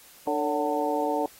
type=harmonic tone with a mistuned harmonic; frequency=149.2 Hz; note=D3; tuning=28 cents sharp; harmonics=2 / 3 / 4 / 5 / 6; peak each=-30 / -30 / -30 / -30 / -30 dBFS; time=0.27-1.26 s; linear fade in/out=2 ms; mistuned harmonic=4; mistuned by=-83 cents; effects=white hiss -52 dBFS RMS until 1.39 s + AAC 48 kbps